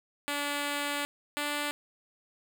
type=tone pair in turn; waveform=5% pulse; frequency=288.4 / 292.6 Hz; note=D4 / D4; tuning=-31 / -6 cents; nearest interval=unison; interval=25 cents; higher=second; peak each=-19 dBFS; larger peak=neither; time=0.28-1.05 / 1.37-1.71 s; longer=first; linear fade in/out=0 ms; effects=none